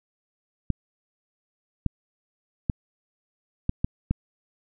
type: clicks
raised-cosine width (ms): 5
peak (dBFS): -10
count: 6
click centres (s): 0.703 / 1.863 / 2.698 / 3.694 / 3.845 / 4.11
effects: none